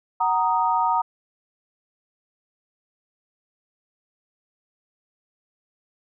sine chord, D# minor, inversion first, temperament just, 746.7 / 933.4 / 1244.5 Hz, F#5 / A#5 / D#6, +16 / +2 / 0 cents, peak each -25 / -20 / -25 dBFS, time 0.2-1.02 s, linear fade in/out 10 ms, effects none

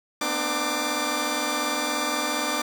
10% pulse tone cluster, 235.6 / 255.3 / 299.3 / 1180 Hz, A#3 / C4 / D4 / D6, +19 / -42 / +33 / +8 cents, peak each -27 / -23 / -20 / -20 dBFS, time 0.21-2.62 s, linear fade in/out 5 ms, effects none

